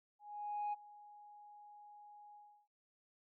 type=tone with ADSR envelope; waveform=sine; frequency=830 Hz; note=G#5; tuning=1 cent flat; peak=-34 dBFS; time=0.19-2.68 s; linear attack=540 ms; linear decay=20 ms; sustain=-21 dB; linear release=330 ms; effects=tanh soft clip ceiling -34 dBFS